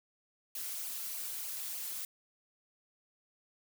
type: noise with flanger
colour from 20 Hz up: blue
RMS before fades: -40 dBFS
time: 0.55-2.05 s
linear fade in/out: 2 ms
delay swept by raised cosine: 0.53 to 4.13 ms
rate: 3.3 Hz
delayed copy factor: -0.7
effects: none